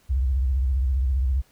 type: tone with vibrato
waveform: sine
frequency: 65.41 Hz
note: C2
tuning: in tune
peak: -19 dBFS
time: 0.09-1.42 s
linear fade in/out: 20 ms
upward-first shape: sine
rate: 15 Hz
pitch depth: 150 cents each way
effects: pink hiss -60 dBFS RMS until 1.51 s